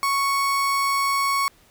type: tone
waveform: 35% pulse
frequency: 1108.7 Hz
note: C#6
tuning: in tune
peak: -18 dBFS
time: 0.03-1.48 s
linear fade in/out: 0 ms
effects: pink hiss -56 dBFS RMS until 1.7 s